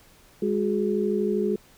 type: tone cluster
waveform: sine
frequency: 205.1 / 367 / 419.7 Hz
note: G#3 / F#4 / G#4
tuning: -21 / -14 / +18 cents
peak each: -26 dBFS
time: 0.42-1.56 s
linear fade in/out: 5 ms
effects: pink hiss -55 dBFS RMS until 1.77 s